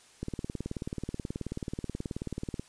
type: click train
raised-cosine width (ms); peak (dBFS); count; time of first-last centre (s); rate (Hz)
3; -21; 45; 0.23-2.596; 18.6
effects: white hiss -58 dBFS RMS until 2.68 s + resampled to 22050 Hz